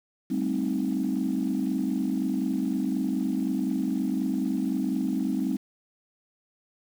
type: chord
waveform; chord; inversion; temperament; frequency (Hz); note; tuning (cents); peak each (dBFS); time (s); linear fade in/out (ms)
sine; A half-diminished seventh; third; equal; 196 / 220 / 261.6 / 311.1; G3 / A3 / C4 / Eb4; 0 / 0 / 0 / 0; -29 / -32 / -27 / -30; 0.3-5.57; 10
effects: tanh soft clip ceiling -17 dBFS + 8-bit